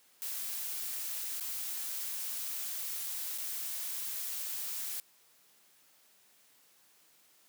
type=noise with dropouts; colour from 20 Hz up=blue; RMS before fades=-38 dBFS; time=0.22-5 s; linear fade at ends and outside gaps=0 ms; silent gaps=1.399-1.408 / 3.377-3.383 s; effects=white hiss -65 dBFS RMS until 7.48 s + high-pass 150 Hz 12 dB/octave